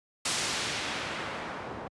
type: noise with low-pass filter sweep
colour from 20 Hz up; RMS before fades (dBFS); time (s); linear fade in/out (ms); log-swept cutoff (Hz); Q
white; -34; 0.25-1.88; 5; 8500 to 790; 0.74
effects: high-pass 80 Hz 12 dB/octave + resampled to 24000 Hz